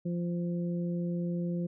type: harmonic tone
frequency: 173.5 Hz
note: F3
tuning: 11 cents flat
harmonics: 1 / 2 / 3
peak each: -30 / -39 / -42 dBFS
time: 0.05-1.67 s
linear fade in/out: 10 ms
effects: none